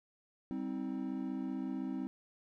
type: chord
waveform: triangle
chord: C minor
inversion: second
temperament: equal with one note detuned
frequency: 196 / 261.6 / 317.3 Hz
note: G3 / C4 / Eb4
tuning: 0 / 0 / +34 cents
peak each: -40 / -36 / -40 dBFS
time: 0.51-2.07 s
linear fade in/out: 0 ms
effects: none